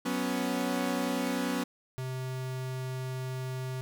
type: chord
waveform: sawtooth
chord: F# suspended fourth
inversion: none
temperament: equal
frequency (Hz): 185 / 246.9 / 277.2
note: F#3 / B3 / C#4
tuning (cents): 0 / 0 / 0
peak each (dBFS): -32 / -28 / -29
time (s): 0.05-1.64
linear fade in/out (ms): 10
type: tone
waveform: square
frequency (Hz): 129.5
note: C3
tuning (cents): -17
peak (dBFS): -34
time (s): 1.98-3.81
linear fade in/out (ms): 0
effects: none